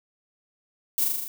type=noise with echo; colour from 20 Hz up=violet; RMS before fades=-24 dBFS; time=0.98-1.04 s; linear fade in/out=0 ms; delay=40 ms; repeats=6; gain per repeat=-2 dB; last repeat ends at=1.28 s; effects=none